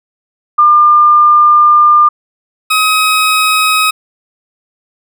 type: tone pair in turn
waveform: sine / 20% pulse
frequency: 1200 / 1267.3 Hz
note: D6 / D#6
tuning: +37 / +31 cents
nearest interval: minor second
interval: 94 cents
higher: second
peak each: -3 dBFS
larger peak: neither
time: 0.58-2.09 / 2.7-3.91 s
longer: first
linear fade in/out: 10 ms
effects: none